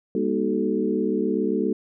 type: tone cluster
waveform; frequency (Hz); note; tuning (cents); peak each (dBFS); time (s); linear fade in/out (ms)
sine; 203.6 / 240.6 / 308.5 / 375.7 / 436.2; G#3 / B3 / D#4 / F#4 / A4; -34 / -45 / -15 / +26 / -15; -27; 0.15-1.73; 2
effects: none